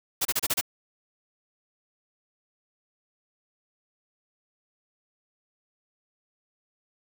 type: noise bursts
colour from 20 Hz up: white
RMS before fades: -25 dBFS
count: 6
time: 0.21-0.612 s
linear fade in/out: 10 ms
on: 42 ms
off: 30 ms
effects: none